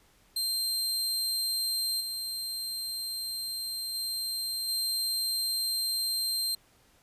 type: tone with level steps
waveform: sawtooth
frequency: 4159 Hz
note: C8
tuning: 11 cents flat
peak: -25 / -30 / -28 / -25 dBFS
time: 0.36-6.55 s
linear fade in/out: 5 ms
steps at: 2 / 3.94 / 4.68 s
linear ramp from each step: 10 ms
effects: pink hiss -63 dBFS RMS until 7.02 s + resampled to 32000 Hz